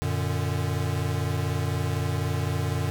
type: chord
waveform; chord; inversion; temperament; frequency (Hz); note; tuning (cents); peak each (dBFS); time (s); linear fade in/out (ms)
square; Gb augmented; none; equal with one note detuned; 92.5 / 116.54 / 148.37; Gb2 / Bb2 / D3; 0 / 0 / +18; -29 / -31 / -30; 0.02-2.9; 0
effects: none